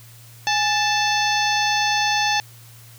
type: harmonic tone with a mistuned harmonic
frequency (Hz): 880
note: A5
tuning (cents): 0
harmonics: 1 / 2 / 3 / 4 / 5 / 6 / 7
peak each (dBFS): -21 / -24 / -26 / -27 / -28 / -29 / -29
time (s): 0.47-2.4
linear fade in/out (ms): 0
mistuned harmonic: 1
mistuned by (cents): -99
effects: added 116 Hz sine -44 dBFS peak until 2.98 s + white hiss -48 dBFS RMS until 2.98 s